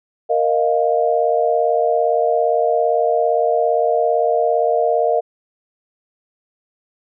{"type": "chord", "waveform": "sine", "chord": "Bb suspended fourth", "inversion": "none", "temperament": "just", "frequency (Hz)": [466.2, 621.6, 699.2], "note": ["Bb4", "Eb5", "F5"], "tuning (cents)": [0, -2, 2], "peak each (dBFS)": -18, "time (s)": [0.29, 5.21], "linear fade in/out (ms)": 20, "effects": []}